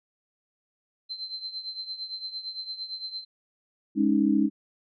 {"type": "tone with tremolo", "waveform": "sine", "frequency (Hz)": 4097, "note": "C8", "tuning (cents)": -37, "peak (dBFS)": -30, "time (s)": [1.09, 3.25], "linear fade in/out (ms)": 20, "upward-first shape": "triangle", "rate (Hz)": 8.8, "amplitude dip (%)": 80}
{"type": "chord", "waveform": "sine", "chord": "Ab suspended fourth", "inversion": "none", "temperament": "equal", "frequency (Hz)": [207.7, 277.2, 311.1], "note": ["Ab3", "Db4", "Eb4"], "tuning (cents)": [0, 0, 0], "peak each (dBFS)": -24, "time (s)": [3.95, 4.5], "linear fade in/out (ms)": 50}
{"effects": []}